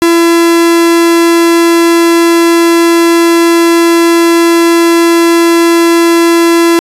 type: tone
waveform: 45% pulse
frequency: 337.1 Hz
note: E4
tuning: 39 cents sharp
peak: -4 dBFS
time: 0.02-6.79 s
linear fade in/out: 0 ms
effects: resampled to 32000 Hz